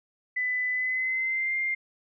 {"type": "tone with pitch glide", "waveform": "sine", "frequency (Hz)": [2000, 2107], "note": ["B6", "C7"], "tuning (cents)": [21, 12], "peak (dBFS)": -25, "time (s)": [0.36, 1.75], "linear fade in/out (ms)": 10, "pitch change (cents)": 91, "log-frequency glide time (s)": [0.72, 1.57], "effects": []}